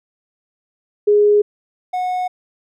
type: tone pair in turn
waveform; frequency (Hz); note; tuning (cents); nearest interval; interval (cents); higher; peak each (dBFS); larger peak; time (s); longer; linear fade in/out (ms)
sine / triangle; 414.9 / 731.2; G#4 / F#5; -2 / -21; minor seventh; 981; second; -9 / -16; first; 1.07-1.42 / 1.93-2.28; neither; 10
effects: none